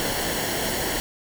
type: noise with comb filter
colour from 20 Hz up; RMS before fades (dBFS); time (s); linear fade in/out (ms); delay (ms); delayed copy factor
pink; -26; 0-1; 0; 0.81; -0.55
effects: none